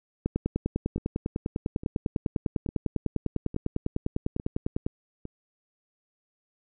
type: two click trains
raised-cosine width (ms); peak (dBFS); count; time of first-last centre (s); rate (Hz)
3; -24 / -14; 6 / 47; 0.98-5.254 / 0.26-4.865; 1.17 / 9.99
effects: none